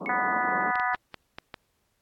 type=band-pass noise; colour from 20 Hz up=pink; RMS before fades=-36 dBFS; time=0-0.72 s; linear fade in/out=20 ms; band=170 to 1200 Hz; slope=96 dB/octave
type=tone with exponential decay; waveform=sine; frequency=2201 Hz; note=C#7; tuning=13 cents flat; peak=-28 dBFS; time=0.06-0.27 s; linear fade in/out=0 ms; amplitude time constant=44 ms
type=harmonic tone; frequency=246.9 Hz; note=B3; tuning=in tune; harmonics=3 / 4 / 5 / 6 / 7 / 8; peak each=-29 / -30 / -31 / -32 / -32 / -33 dBFS; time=0.09-0.95 s; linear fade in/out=2 ms
type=clicks; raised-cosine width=0.3 ms; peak=-20 dBFS; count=6; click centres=0.756 / 0.798 / 0.947 / 1.143 / 1.385 / 1.542 s
effects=pink hiss -73 dBFS RMS until 2.01 s + AAC 64 kbps